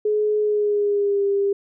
sine tone with pitch glide, 423 to 399.3 Hz, G#4 to G4, +32 to +32 cents, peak -17 dBFS, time 0.05-1.53 s, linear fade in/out 5 ms, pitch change -100 cents, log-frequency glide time 0.4-1.24 s, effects none

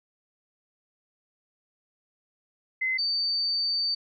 sine tone pair in turn, 2051 / 4588 Hz, C7 / D8, -35 / -41 cents, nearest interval octave + major second, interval 1394 cents, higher second, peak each -24 dBFS, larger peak neither, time 2.81-2.98 / 2.98-3.95 s, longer second, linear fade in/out 10 ms, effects none

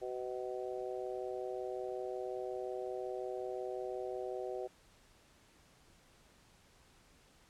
harmonic tone, 125.5 Hz, B2, 28 cents sharp, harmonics 3 / 4 / 5 / 6, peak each -41 / -43 / -45 / -47 dBFS, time 0.01-4.68 s, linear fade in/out 20 ms, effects pink hiss -65 dBFS RMS until 7.49 s + low-pass 10000 Hz 12 dB/octave

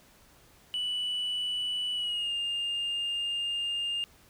sine tone with pitch glide, 2963 to 2813 Hz, F#7 to F7, +2 to +12 cents, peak -27 dBFS, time 0.74-4.04 s, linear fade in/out 0 ms, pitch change -90 cents, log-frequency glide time 1.93-2.33 s, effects tanh soft clip ceiling -27 dBFS + pink hiss -59 dBFS RMS until 4.29 s

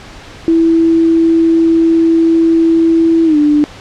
sine tone with pitch glide, 329.1 to 296.6 Hz, E4 to D4, -3 to +17 cents, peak -6 dBFS, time 0.48-3.64 s, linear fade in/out 0 ms, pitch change -180 cents, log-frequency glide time 3.25-3.37 s, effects pink hiss -33 dBFS RMS until 3.8 s + low-pass 5000 Hz 12 dB/octave

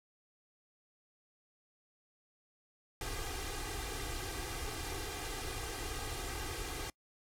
pink noise with comb filter, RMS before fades -40 dBFS, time 3.01-6.9 s, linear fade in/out 2 ms, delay 2.5 ms, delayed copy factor +1, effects noise-tail reverb RT60 0.1 s tail -26 dB re dry + low-pass 12000 Hz 12 dB/octave

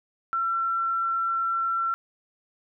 sine tone with frequency modulation, 1352 Hz, E6, 43 cents sharp, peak -23 dBFS, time 0.33-1.94 s, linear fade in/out 0 ms, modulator 34.9 Hz, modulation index 0.24, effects none

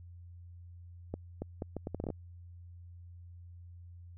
accelerating click train, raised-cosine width 2 ms, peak -23 dBFS, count 11, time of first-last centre 1.14-2.103 s, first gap 280 ms, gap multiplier 0.72, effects added 87 Hz sine -48 dBFS peak until 4.17 s

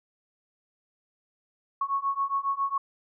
sine beating tone pair, 1100 / 1107.3 Hz, C#6 / C#6, -14 / -2 cents, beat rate 7.3 Hz, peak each -29 / -28 dBFS, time 1.81-2.78 s, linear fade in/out 5 ms, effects none

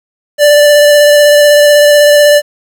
square tone with vibrato, 587.3 Hz, D5, in tune, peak -3 dBFS, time 0.38-2.42 s, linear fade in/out 50 ms, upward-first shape square, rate 16 Hz, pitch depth 10 cents each way, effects 7-bit

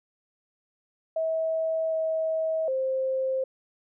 sine tone with pitch steps, 645 / 641 / 526 Hz, E5 / E5 / C5, -38 / -49 / +9 cents, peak -24 dBFS, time 1.16-3.44 s, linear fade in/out 5 ms, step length 760 ms, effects none

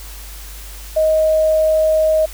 sine tone, 628 Hz, D#5, 16 cents sharp, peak -11 dBFS, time 0.96-2.26 s, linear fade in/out 10 ms, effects added 50 Hz sine -32 dBFS peak until 2.33 s + white hiss -37 dBFS RMS until 2.33 s

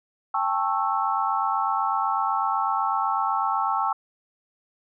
sine chord, A dominant seventh, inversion third, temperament just, 792 / 880 / 1100 / 1320 Hz, G5 / A5 / C#6 / E6, +18 / 0 / -14 / +2 cents, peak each -27 dBFS, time 0.34-3.93 s, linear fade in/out 5 ms, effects none

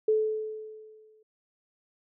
sine tone with exponential decay, 433.6 Hz, A4, 25 cents flat, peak -19 dBFS, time 0.08-1.23 s, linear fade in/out 5 ms, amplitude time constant 250 ms, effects none

